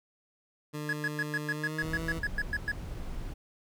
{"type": "tone with pitch glide", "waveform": "20% pulse", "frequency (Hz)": [150, 163.58], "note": ["D3", "E3"], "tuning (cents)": [37, -13], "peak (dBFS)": -30, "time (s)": [0.73, 2.2], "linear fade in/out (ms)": 20, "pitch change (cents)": 150, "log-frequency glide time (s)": [1.53, 2.03]}
{"type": "tone bursts", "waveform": "triangle", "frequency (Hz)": 1679, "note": "G#6", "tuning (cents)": 18, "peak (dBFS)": -26, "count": 13, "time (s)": [0.89, 2.717], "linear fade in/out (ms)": 2, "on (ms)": 39, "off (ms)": 110}
{"type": "noise", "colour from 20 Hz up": "brown", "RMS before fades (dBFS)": -38, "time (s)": [1.82, 3.34], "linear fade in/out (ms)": 10}
{"effects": []}